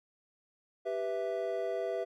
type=chord; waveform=triangle; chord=E minor; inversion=first; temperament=equal; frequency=392 / 493.9 / 659.3 Hz; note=G4 / B4 / E5; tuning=0 / 0 / 0 cents; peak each=-35 / -35 / -33 dBFS; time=0.85-2.05 s; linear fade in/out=20 ms; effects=none